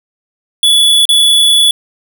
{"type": "tone with dropouts", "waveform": "square", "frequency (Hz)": 3426, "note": "A7", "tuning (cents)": -47, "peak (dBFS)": -6, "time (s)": [0.63, 1.71], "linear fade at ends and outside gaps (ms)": 2, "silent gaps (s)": [1.054, 1.09], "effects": []}